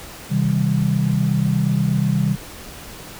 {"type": "chord", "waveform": "sine", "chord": "C minor", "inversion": "none", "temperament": "equal with one note detuned", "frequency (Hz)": [130.81, 159.02, 196], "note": ["C3", "Eb3", "G3"], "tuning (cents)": [0, 38, 0], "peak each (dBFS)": -20, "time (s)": [0.29, 2.37], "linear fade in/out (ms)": 50, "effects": ["pink hiss -37 dBFS RMS until 3.19 s"]}